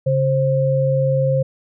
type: tone pair together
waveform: sine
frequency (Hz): 138.59 / 528.6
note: C#3 / C5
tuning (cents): 0 / +18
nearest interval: octave + major seventh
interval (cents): 2318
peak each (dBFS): -17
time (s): 0.06-1.43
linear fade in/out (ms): 10
effects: none